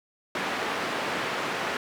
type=band-pass noise; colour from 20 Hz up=white; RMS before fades=-30 dBFS; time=0.35-1.77 s; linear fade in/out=2 ms; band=180 to 1900 Hz; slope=12 dB/octave; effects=none